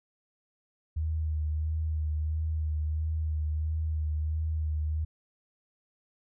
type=tone with vibrato; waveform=sine; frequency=77.78 Hz; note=D#2; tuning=in tune; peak=-27 dBFS; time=0.96-5.05 s; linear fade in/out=10 ms; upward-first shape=sine; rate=1.5 Hz; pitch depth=29 cents each way; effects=none